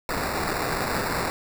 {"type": "noise with sample-and-hold", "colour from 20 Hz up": "blue", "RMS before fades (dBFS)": -27, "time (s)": [0.09, 1.3], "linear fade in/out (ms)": 0, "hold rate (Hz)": 3150, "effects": []}